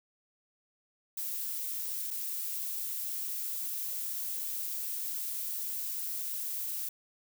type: noise with dropouts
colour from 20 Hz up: violet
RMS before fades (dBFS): -36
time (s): 1.17-6.89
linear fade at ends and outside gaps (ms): 5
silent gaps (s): 2.106-2.11
effects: none